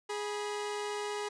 sawtooth tone pair together, 415.3 / 974.2 Hz, G#4 / B5, 0 / -24 cents, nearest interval octave + minor third, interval 1476 cents, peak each -31 / -38 dBFS, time 0.09-1.29 s, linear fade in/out 10 ms, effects resampled to 22050 Hz

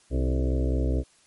harmonic tone with a mistuned harmonic, 64.4 Hz, C2, 27 cents flat, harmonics 1 / 2 / 4 / 5 / 6 / 7 / 8 / 9 / 10, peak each -23 / -31 / -32 / -34 / -39 / -36 / -38 / -40 / -44 dBFS, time 0.1-1.04 s, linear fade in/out 50 ms, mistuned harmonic 7, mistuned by -57 cents, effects white hiss -60 dBFS RMS until 1.26 s + MP3 48 kbps

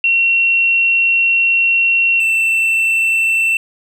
sine / triangle tone pair in turn, 2729 / 2682 Hz, F7 / E7, -41 / +29 cents, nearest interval unison, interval 30 cents, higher first, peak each -10 dBFS, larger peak neither, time 0.04-2.2 / 2.2-3.57 s, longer first, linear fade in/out 2 ms, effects none

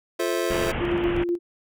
square chord, F major seventh, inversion none, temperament just, 349.2 / 436.5 / 523.8 / 654.8 Hz, F4 / A4 / C5 / E5, 0 / -14 / +2 / -12 cents, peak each -27 / -30 / -30 / -31 dBFS, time 0.19-0.72 s, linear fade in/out 10 ms
pink low-pass noise, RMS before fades -29 dBFS, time 0.5-1.24 s, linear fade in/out 5 ms, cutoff 3200 Hz, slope 96 dB/octave
sine tone with tremolo, 347.3 Hz, F4, 10 cents flat, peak -20 dBFS, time 0.79-1.39 s, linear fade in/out 50 ms, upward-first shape square, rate 8 Hz, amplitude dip 40%
effects none

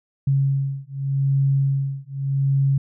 sine beating tone pair, 136.9 / 137.74 Hz, C#3 / C#3, -21 / -11 cents, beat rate 0.84 Hz, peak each -21 / -21 dBFS, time 0.27-2.78 s, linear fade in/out 5 ms, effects none

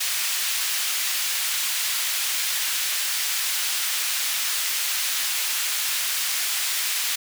pink high-pass noise, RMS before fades -25 dBFS, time 0-7.16 s, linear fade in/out 10 ms, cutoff 2300 Hz, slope 12 dB/octave, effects none

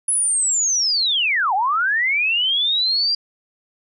sine linear two-way sweep, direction down then up, 10410 to 729 to 4816 Hz, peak -16 dBFS, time 0.08-3.15 s, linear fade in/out 5 ms, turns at 1.54 s, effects none

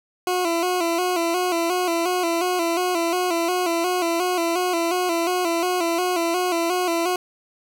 20% pulse tone with vibrato, 349.2 Hz, F4, in tune, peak -15 dBFS, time 0.27-7.16 s, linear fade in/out 2 ms, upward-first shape square, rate 2.8 Hz, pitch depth 67 cents each way, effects none

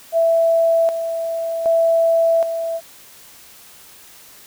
sine tone with tremolo, 662 Hz, E5, 7 cents sharp, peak -12 dBFS, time 0.12-2.81 s, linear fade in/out 50 ms, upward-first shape square, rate 0.65 Hz, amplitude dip 60%, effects white hiss -44 dBFS RMS until 4.46 s

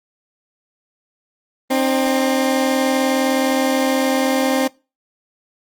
20% pulse tone pair together, 263.9 / 303.4 Hz, C4 / D#4, +15 / -44 cents, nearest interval major second, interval 241 cents, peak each -11 / -18 dBFS, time 1.7-4.68 s, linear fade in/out 10 ms, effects noise-tail reverb RT60 0.3 s tail -24 dB re dry + Opus 24 kbps

